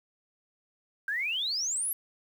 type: exponential sweep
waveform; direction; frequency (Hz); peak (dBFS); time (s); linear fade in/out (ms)
sine; up; 1554 to 11810; -28; 1.08-1.93; 2
effects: 9-bit